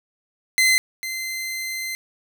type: tone pair in turn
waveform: sawtooth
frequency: 2058 / 2071 Hz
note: C7 / C7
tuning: -29 / -18 cents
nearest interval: unison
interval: 11 cents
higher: second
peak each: -11 / -23 dBFS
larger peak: first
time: 0.58-0.78 / 1.03-1.95 s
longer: second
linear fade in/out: 0 ms
effects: none